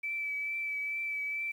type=tone with vibrato; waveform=sine; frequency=2310 Hz; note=D7; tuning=29 cents flat; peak=-32 dBFS; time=0.03-1.52 s; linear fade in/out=10 ms; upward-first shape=triangle; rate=2.3 Hz; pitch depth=23 cents each way; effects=10-bit